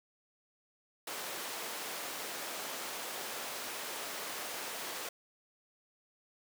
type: high-pass noise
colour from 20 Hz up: pink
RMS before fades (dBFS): -41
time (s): 1.07-5.09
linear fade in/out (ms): 5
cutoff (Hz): 460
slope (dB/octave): 12
effects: none